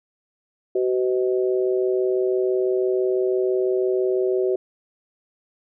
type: harmonic tone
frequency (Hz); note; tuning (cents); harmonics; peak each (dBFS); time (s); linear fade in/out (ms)
126; B2; +35; 3 / 4 / 5; -19 / -27 / -29; 0.75-4.56; 5
effects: none